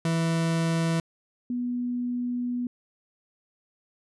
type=tone pair in turn; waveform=40% pulse / sine; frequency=164.81 / 244.8 Hz; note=E3 / B3; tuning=0 / -15 cents; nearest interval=perfect fifth; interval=685 cents; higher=second; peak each=-22 / -26 dBFS; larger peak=first; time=0.05-1 / 1.5-2.67 s; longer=second; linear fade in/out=2 ms; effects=resampled to 24000 Hz